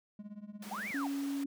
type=tone with tremolo; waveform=triangle; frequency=207.7 Hz; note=G#3; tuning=in tune; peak=-38 dBFS; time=0.19-0.91 s; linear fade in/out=2 ms; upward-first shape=triangle; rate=17 Hz; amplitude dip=95%
type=high-pass noise; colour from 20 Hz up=pink; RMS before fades=-50 dBFS; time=0.62-1.44 s; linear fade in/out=5 ms; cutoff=400 Hz; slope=12 dB/octave
type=linear two-way sweep; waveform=sine; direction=up then down; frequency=684 to 2400 to 684 Hz; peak=-37 dBFS; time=0.71-1.07 s; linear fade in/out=2 ms; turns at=0.89 s
type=tone; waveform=sine; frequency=279.1 Hz; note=C#4; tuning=12 cents sharp; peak=-33 dBFS; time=0.94-1.46 s; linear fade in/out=5 ms
effects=none